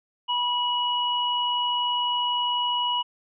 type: tone pair together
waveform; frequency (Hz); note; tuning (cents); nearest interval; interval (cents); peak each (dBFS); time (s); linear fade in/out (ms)
sine; 974 / 2919; B5 / F#7; -24 / -24; octave + perfect fifth; 1900; -25; 0.28-3.03; 20
effects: none